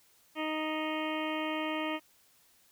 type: harmonic tone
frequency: 311.1 Hz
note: D#4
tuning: in tune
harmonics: 1 / 2 / 3 / 4 / 6 / 7 / 8 / 9 / 10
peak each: -35 / -38 / -40 / -41 / -43 / -43 / -44 / -45 / -45 dBFS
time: 0.35-2 s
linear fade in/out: 50 ms
effects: white hiss -65 dBFS RMS until 2.71 s